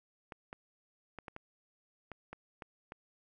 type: clicks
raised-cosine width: 0.5 ms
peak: -29 dBFS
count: 9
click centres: 0.322 / 0.529 / 1.187 / 1.282 / 1.364 / 2.117 / 2.33 / 2.622 / 2.921 s
effects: none